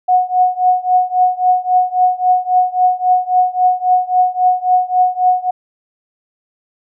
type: tone with tremolo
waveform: sine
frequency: 732 Hz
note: F#5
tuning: 19 cents flat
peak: -6 dBFS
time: 0.08-5.51 s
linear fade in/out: 10 ms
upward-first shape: triangle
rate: 3.7 Hz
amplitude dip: 95%
effects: none